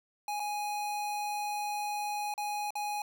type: tone with dropouts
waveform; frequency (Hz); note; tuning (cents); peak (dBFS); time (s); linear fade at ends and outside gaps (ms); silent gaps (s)
square; 830.6; G#5; 0; -33; 0.28-3.02; 2; 0.397-0.401 / 2.34-2.378 / 2.706-2.754
effects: none